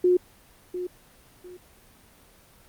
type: tone with echo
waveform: sine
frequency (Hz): 360.2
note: F#4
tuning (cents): -46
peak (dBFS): -16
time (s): 0.04-0.17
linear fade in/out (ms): 5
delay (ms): 700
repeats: 2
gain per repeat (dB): -12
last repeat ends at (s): 1.57
effects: pink hiss -55 dBFS RMS until 2.68 s + Opus 24 kbps